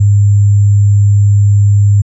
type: tone with sample-and-hold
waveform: sine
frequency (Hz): 101.7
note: G#2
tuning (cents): -36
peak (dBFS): -4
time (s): 0-2.02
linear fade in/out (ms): 10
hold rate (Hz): 7350
effects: resampled to 22050 Hz